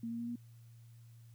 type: tone with pitch steps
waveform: sine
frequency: 230 / 232.8 / 235.6 / 238.5 Hz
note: A#3 / A#3 / A#3 / A#3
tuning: -23 / -2 / +19 / +40 cents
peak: -37 dBFS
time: 0.03-0.358 s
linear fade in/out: 5 ms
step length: 82 ms
effects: added 116 Hz sine -54 dBFS peak until 1.34 s + white hiss -72 dBFS RMS until 1.34 s